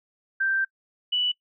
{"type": "tone pair in turn", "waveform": "sine", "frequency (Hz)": [1568, 2960], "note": ["G6", "F#7"], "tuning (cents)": [0, 0], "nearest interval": "major seventh", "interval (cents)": 1100, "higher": "second", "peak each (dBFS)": -21, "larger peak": "neither", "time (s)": [[0.4, 0.65], [1.12, 1.32]], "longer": "first", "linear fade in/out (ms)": 10, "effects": ["noise-tail reverb RT60 0.1 s tail -23 dB re dry"]}